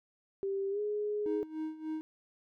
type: tone with pitch glide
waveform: sine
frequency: 392 to 417.7 Hz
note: G4 to G#4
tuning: 0 to +10 cents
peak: -31 dBFS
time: 0.43-1.43 s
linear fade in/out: 0 ms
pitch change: +110 cents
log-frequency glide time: 0.7-0.8 s
type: tone with tremolo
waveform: triangle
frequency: 313.6 Hz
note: D#4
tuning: 14 cents sharp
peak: -31 dBFS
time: 1.26-2.01 s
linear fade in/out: 0 ms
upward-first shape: sine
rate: 3.4 Hz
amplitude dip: 80%
effects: none